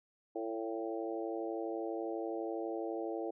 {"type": "harmonic tone with a mistuned harmonic", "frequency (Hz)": 112.1, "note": "A2", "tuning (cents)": 33, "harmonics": [3, 4, 5, 6, 7], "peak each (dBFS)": [-39, -41, -43, -45, -46], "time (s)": [0.35, 3.31], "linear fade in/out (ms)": 10, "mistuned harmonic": 6, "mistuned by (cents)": 20, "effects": []}